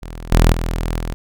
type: tone with level steps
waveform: sawtooth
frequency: 41.2 Hz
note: E1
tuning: in tune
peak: -25 / -5 / -15 / -18 dBFS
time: 0.02-1.14 s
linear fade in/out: 0 ms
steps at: 0.32 / 0.52 / 0.98 s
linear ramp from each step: 5 ms
effects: none